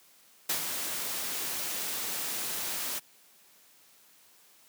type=noise with ADSR envelope; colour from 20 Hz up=white; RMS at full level=-28 dBFS; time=0.49-3 s; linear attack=7 ms; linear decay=93 ms; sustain=-6 dB; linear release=22 ms; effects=white hiss -60 dBFS RMS until 4.68 s + high-pass 150 Hz 12 dB/octave